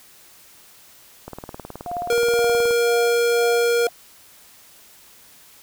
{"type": "click train", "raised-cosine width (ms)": 1, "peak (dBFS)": -19, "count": 28, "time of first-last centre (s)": [1.28, 2.709], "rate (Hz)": 18.9}
{"type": "tone with tremolo", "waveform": "sine", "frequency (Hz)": 706, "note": "F5", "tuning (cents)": 19, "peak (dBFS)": -24, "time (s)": [1.86, 3.89], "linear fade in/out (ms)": 5, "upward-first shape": "sine", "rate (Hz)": 2, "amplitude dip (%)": 85}
{"type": "tone", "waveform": "square", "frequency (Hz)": 472.3, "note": "A#4", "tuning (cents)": 23, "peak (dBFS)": -17, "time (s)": [2.1, 3.87], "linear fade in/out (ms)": 2}
{"effects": ["white hiss -49 dBFS RMS until 5.62 s"]}